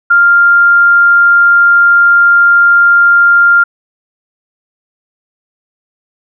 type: tone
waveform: sine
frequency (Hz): 1396.9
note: F6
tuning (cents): 0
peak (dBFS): -3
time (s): 0.1-3.64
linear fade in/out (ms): 10
effects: none